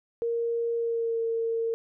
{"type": "tone with pitch glide", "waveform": "sine", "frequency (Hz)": [466, 456.7], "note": ["A#4", "A#4"], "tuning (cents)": [-1, -36], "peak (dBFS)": -25, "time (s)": [0.22, 1.74], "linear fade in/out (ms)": 0, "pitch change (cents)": -35, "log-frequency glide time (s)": [0.75, 1.21], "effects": []}